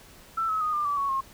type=tone with pitch steps; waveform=sine; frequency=1332 / 1285.1 / 1239.9 / 1196.3 / 1154.2 / 1113.6 / 1074.4 Hz; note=E6 / E6 / D#6 / D6 / D6 / C#6 / C6; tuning=+18 / -44 / -6 / +32 / -30 / +8 / +46 cents; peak=-24 dBFS; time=0.37-1.21 s; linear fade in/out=10 ms; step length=120 ms; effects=pink hiss -51 dBFS RMS until 1.33 s